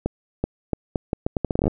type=accelerating click train; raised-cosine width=2 ms; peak=-8 dBFS; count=16; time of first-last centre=0.06-1.679 s; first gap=380 ms; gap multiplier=0.77; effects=none